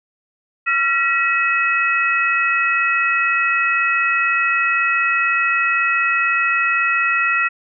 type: tone cluster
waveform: sine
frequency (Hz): 1369 / 1921 / 2566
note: F6 / B6 / E7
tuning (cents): -35 / -48 / -47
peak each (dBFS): -19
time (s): 0.66-7.49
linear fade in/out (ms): 20
effects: none